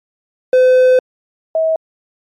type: tone pair in turn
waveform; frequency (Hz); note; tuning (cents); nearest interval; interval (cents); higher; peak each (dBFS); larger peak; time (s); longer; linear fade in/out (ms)
triangle / sine; 510 / 642.6; C5 / E5; -44 / -44; major third; 400; second; -4 / -11; first; 0.53-0.99 / 1.55-1.76; first; 2
effects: MP3 64 kbps